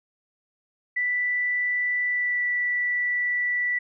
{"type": "tone with pitch glide", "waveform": "sine", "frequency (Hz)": [1975.5, 1963], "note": ["B6", "B6"], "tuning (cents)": [0, -11], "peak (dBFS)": -22, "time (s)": [0.96, 3.79], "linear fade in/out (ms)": 10, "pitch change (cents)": -11, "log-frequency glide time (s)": [2.07, 2.43], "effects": []}